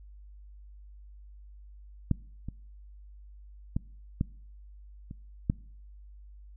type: clicks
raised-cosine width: 5 ms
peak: -12 / -24 / -16 / -14 / -28 / -12 dBFS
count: 6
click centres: 2.113 / 2.486 / 3.765 / 4.211 / 5.111 / 5.499 s
effects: noise-tail reverb RT60 0.6 s tail -24 dB re dry + added 50 Hz sine -47 dBFS peak until 6.56 s